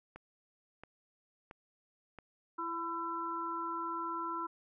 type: click train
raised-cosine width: 0.5 ms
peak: -33 dBFS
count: 4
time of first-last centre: 0.16-2.187 s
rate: 1.48 Hz
type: harmonic tone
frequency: 335.1 Hz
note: E4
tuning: 29 cents sharp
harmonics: 1 / 3 / 4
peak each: -43 / -38 / -39 dBFS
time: 2.58-4.47 s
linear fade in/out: 10 ms
effects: none